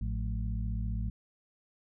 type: harmonic tone with a mistuned harmonic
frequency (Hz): 55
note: A1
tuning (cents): 0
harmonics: 1 / 2 / 3 / 4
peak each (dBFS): -32 / -36 / -42 / -43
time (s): 0.01-1.1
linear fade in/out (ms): 5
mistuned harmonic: 3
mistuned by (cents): +150
effects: none